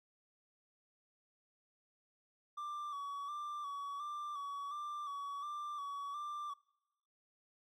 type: tone with vibrato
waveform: triangle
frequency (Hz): 1157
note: D6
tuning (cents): -26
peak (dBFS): -38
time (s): 2.57-6.54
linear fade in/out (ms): 10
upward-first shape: square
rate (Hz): 1.4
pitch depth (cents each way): 40
effects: noise-tail reverb RT60 0.9 s tail -25 dB re dry + MP3 96 kbps